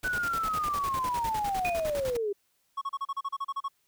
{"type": "noise with tremolo", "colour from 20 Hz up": "pink", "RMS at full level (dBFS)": -38, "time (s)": [0.03, 2.17], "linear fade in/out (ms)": 5, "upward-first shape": "square", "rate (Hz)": 9.9, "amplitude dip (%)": 75}
{"type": "linear sweep", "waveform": "sine", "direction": "down", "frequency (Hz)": [1507, 392], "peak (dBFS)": -27, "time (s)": [0.04, 2.33], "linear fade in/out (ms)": 10}
{"type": "tone with exponential decay", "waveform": "sine", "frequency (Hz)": 2476, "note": "D#7", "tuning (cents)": -9, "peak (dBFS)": -27, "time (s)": [1.65, 1.94], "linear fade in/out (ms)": 0, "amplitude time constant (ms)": 63}
{"type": "tone bursts", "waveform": "triangle", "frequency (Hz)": 1105, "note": "C#6", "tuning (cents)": -6, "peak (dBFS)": -27, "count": 12, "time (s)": [2.77, 3.684], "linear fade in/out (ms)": 10, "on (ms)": 45, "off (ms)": 34}
{"effects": ["white hiss -72 dBFS RMS until 3.87 s"]}